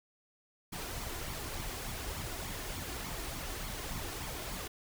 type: noise with flanger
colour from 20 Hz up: pink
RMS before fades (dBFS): -40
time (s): 0.72-4.68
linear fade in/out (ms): 10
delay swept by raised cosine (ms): 0.88 to 2.88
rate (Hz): 3.4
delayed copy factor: +0.55
effects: none